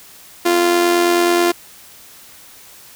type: tone with amplitude modulation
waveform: sawtooth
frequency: 347.1 Hz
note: F4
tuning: 11 cents flat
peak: -6 dBFS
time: 0.45-1.52 s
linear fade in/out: 10 ms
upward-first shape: sine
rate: 89.3 Hz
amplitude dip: 50%
effects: white hiss -42 dBFS RMS until 2.95 s